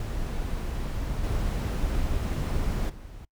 brown noise with level steps, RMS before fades -30 / -27 / -42 dBFS, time 0-3.25 s, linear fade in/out 2 ms, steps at 1.23 / 2.89 s, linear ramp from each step 10 ms, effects noise-tail reverb RT60 0.1 s tail -25 dB re dry

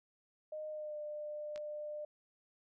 sine tone with pitch glide, 615 to 599.2 Hz, D#5 to D5, -20 to +35 cents, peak -40 dBFS, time 0.52-2.05 s, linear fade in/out 5 ms, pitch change -45 cents, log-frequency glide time 0.69-0.98 s
clicks, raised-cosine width 0.2 ms, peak -32 / -39 dBFS, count 2, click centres 1.56 / 1.577 s
effects none

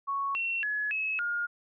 sine tone with pitch steps, 1109 / 2719 / 1696 / 2579 / 1421 Hz, C#6 / F7 / G#6 / E7 / F6, 0 / -47 / +36 / -39 / +30 cents, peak -28 dBFS, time 0.07-1.47 s, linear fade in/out 20 ms, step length 280 ms, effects none

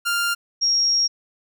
sawtooth / sine tone pair in turn, 1396.9 / 5588 Hz, F6 / F8, 0 / 0 cents, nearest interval 2 octaves, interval 2400 cents, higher second, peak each -16 dBFS, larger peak neither, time 0.05-0.35 / 0.61-1.08 s, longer second, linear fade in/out 20 ms, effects none

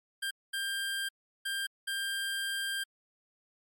25% pulse tone bursts at uneven times, 1591 Hz, G6, 25 cents sharp, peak -28 dBFS, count 4, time 0.22-0.31 / 0.53-1.09 / 1.45-1.67 / 1.87-2.84 s, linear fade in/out 10 ms, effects MP3 96 kbps

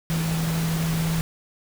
sine tone in noise, 163 Hz, E3, 19 cents flat, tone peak -22 dBFS, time 0.1-1.21 s, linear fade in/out 0 ms, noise pink, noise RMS -31 dBFS, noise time 0.1-1.21 s, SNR +6 dB, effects none

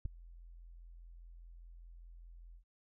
sine tone with ADSR envelope, 42.47 Hz, F1, 48 cents flat, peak -27 dBFS, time 0.05-2.64 s, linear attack 6 ms, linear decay 5 ms, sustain -24 dB, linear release 90 ms, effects none

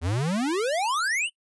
square exponential sweep, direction up, 78 to 3100 Hz, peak -24 dBFS, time 0.01-1.3 s, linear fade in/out 50 ms, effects noise-tail reverb RT60 0.1 s tail -24 dB re dry + resampled to 24000 Hz

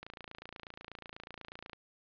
click train, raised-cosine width 0.3 ms, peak -29 dBFS, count 49, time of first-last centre 0.03-1.732 s, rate 28.2 Hz, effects resampled to 11025 Hz + 11-bit

